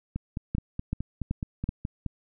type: two click trains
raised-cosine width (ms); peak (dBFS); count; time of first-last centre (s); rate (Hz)
5; -18 / -15; 10 / 4; 0.16-2.063 / 0.55-1.691; 4.73 / 2.63
effects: none